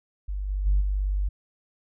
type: tone with level steps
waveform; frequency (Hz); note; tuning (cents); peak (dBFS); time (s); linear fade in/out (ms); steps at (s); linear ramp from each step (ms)
sine; 49; G1; 0; -27 / -24 / -17 / -22; 0.28-1.29; 10; 0.48 / 0.65 / 0.8; 20
effects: tanh soft clip ceiling -14 dBFS